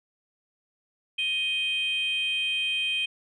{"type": "tone pair together", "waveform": "sine", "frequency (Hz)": [2500, 3150], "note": ["D#7", "G7"], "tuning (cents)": [8, 8], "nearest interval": "major third", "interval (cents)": 400, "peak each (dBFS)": -26, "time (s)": [1.18, 3.06], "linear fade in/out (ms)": 10, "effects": ["tanh soft clip ceiling -20 dBFS"]}